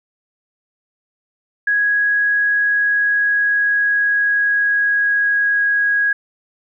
sine tone with pitch glide, 1661.2 to 1649.7 Hz, G#6 to G#6, 0 to -12 cents, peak -13 dBFS, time 1.67-6.13 s, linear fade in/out 5 ms, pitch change -12 cents, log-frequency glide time 2.52-5.97 s, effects none

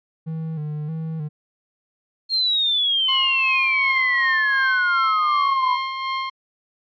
triangle tone with vibrato, 155.56 Hz, D#3, in tune, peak -23 dBFS, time 0.26-1.29 s, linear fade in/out 20 ms, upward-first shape square, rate 1.6 Hz, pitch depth 55 cents each way
sine exponential sweep, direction down, 4258 to 977 Hz, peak -17 dBFS, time 2.29-5.78 s, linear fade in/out 50 ms
sawtooth tone with tremolo, 1062 Hz, C6, 25 cents sharp, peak -18 dBFS, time 3.08-6.3 s, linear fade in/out 10 ms, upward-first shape sine, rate 2.7 Hz, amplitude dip 40%
effects resampled to 11025 Hz

